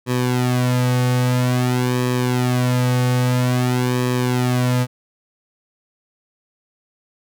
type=tone with flanger; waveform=sawtooth; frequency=125 Hz; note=B2; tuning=21 cents sharp; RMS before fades=-18 dBFS; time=0.06-4.87 s; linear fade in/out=50 ms; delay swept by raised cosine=1.4 to 3 ms; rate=0.5 Hz; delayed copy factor=-0.8; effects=none

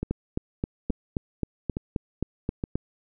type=two click trains; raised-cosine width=3 ms; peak=-15 / -13 dBFS; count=4 / 11; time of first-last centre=0.03-2.639 / 0.11-2.756 s; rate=1.15 / 3.78 Hz; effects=none

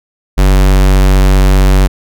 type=tone; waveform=square; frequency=47.65 Hz; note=G1; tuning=48 cents flat; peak=-5 dBFS; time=0.37-1.88 s; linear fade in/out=20 ms; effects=none

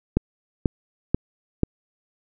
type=click train; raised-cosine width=3 ms; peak=-5 dBFS; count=4; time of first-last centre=0.17-1.633 s; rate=2.05 Hz; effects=none

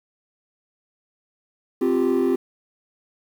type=chord; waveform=triangle; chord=C suspended fourth; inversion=none; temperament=equal; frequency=261.6 / 349.2 / 392 Hz; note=C4 / F4 / G4; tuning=0 / 0 / 0 cents; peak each=-19 dBFS; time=1.81-2.36 s; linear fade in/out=10 ms; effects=tanh soft clip ceiling -11 dBFS + 8-bit

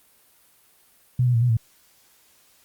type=tone with pitch steps; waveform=sine; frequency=125 / 123.2 / 115.4 / 123.2 / 113 Hz; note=B2 / B2 / A#2 / B2 / A2; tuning=+21 / -4 / -17 / -4 / +47 cents; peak=-16 dBFS; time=1.19-1.57 s; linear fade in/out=5 ms; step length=76 ms; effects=white hiss -58 dBFS RMS until 2.64 s + Opus 32 kbps

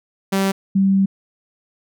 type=tone pair in turn; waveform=sawtooth / sine; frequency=194.1 / 194.1 Hz; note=G3 / G3; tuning=-17 / -17 cents; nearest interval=unison; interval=0 cents; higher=neither; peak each=-12 dBFS; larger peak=neither; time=0.32-0.52 / 0.75-1.06 s; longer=second; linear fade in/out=10 ms; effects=none

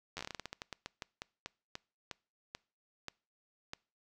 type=slowing click train; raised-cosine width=0.2 ms; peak=-23 dBFS; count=23; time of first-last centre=0.17-3.734 s; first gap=10 ms; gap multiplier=1.22; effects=noise-tail reverb RT60 0.4 s tail -25 dB re dry

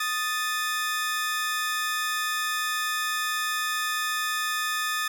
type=tone pair together; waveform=sawtooth; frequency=1242.4 / 1757 Hz; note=D#6 / A6; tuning=-3 / -3 cents; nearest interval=tritone; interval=600 cents; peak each=-25 dBFS; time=0-5.08 s; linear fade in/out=5 ms; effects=none

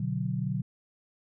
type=chord; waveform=sine; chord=B minor; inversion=none; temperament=equal; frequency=123.47 / 146.83 / 185 Hz; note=B2 / D3 / F#3; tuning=0 / 0 / 0 cents; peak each=-32 dBFS; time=0-0.62 s; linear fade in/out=5 ms; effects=none

